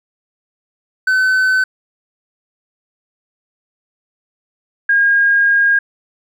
triangle / sine tone pair in turn, 1519 / 1624.6 Hz, F#6 / G#6, +45 / -39 cents, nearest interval minor second, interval 116 cents, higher second, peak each -9 dBFS, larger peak neither, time 1.07-1.64 / 4.89-5.79 s, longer second, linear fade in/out 5 ms, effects none

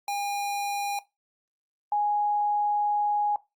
square / sine tone pair in turn, 810 / 829.4 Hz, G#5 / G#5, -43 / -3 cents, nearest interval unison, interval 40 cents, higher second, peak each -28 / -22 dBFS, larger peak second, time 0.08-0.99 / 1.92-3.36 s, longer second, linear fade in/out 2 ms, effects noise-tail reverb RT60 0.2 s tail -17 dB re dry + Opus 48 kbps

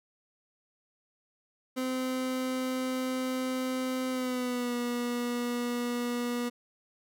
30% pulse tone with pitch glide, 257.6 to 241.7 Hz, C4 to B3, -27 to -37 cents, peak -27 dBFS, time 1.76-6.5 s, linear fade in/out 20 ms, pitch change -110 cents, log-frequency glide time 4.1-4.75 s, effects none

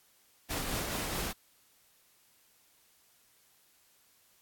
pink noise with tremolo, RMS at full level -34 dBFS, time 0.49-1.33 s, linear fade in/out 20 ms, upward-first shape triangle, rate 4.6 Hz, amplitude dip 30%, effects white hiss -66 dBFS RMS until 4.41 s + AAC 64 kbps

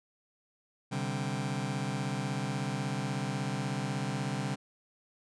sawtooth chord, C suspended second, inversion none, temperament just, 130.81 / 147.16 / 196.22 Hz, C3 / D3 / G3, 0 / +4 / +2 cents, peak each -31 / -32 / -32 dBFS, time 0.91-4.56 s, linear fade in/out 20 ms, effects resampled to 22050 Hz

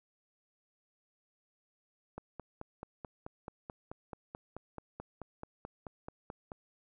click train, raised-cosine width 1 ms, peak -28 dBFS, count 21, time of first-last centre 2.18-6.518 s, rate 4.61 Hz, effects none

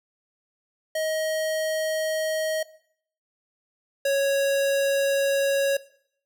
square tone pair in turn, 630 / 553.4 Hz, D#5 / C#5, +21 / -3 cents, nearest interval major second, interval 224 cents, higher first, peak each -25 / -21 dBFS, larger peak second, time 0.95-2.63 / 4.05-5.77 s, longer second, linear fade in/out 5 ms, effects noise-tail reverb RT60 0.6 s tail -18 dB re dry

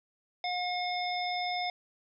harmonic tone with a mistuned harmonic, 719 Hz, F#5, 50 cents flat, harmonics 1 / 3 / 5 / 7, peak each -32 / -37 / -39 / -40 dBFS, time 0.44-1.7 s, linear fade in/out 2 ms, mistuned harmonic 7, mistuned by +44 cents, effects none

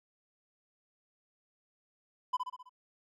triangle tone with echo, 1003 Hz, B5, 26 cents sharp, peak -25 dBFS, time 2.33-2.37 s, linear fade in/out 10 ms, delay 65 ms, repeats 5, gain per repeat -5 dB, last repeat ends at 2.695 s, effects none

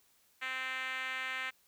5% pulse tone with band-pass filter, 260.1 Hz, C4, 10 cents flat, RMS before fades -38 dBFS, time 0.41-1.51 s, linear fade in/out 20 ms, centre 2000 Hz, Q 1.9, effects white hiss -69 dBFS RMS until 1.67 s

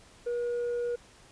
sine tone with tanh clipping, 480 Hz, B4, 49 cents flat, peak -29 dBFS, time 0.26-0.96 s, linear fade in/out 10 ms, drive 2 dB, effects pink hiss -56 dBFS RMS until 1.31 s + resampled to 22050 Hz

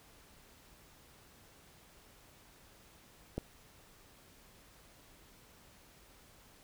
click, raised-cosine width 2 ms, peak -22 dBFS, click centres 3.38 s, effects pink hiss -61 dBFS RMS until 6.63 s

